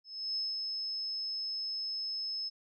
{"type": "tone with ADSR envelope", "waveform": "sine", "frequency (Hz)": 5200, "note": "E8", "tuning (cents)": -24, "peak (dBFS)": -31, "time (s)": [0.04, 2.5], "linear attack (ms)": 320, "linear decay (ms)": 190, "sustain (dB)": -3, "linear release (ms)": 25, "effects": []}